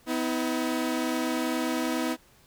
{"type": "tone pair together", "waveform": "sawtooth", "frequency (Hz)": [251.2, 320.9], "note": ["B3", "E4"], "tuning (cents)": [30, -46], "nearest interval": "major third", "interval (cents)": 424, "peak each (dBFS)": -25, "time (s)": [0.06, 2.17], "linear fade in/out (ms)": 50, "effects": ["pink hiss -59 dBFS RMS until 2.46 s"]}